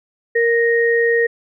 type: tone pair together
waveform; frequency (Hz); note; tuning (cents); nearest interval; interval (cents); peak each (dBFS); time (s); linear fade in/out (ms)
sine; 466.2 / 1864.7; A#4 / A#6; 0 / 0; 2 octaves; 2400; -14 / -17; 0.35-1.27; 10
effects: none